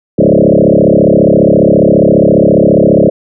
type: tone with frequency modulation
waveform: sine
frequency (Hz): 370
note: F#4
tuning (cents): 0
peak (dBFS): -3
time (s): 0.18-3.1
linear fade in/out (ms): 10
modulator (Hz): 34.7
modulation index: 6.6
effects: none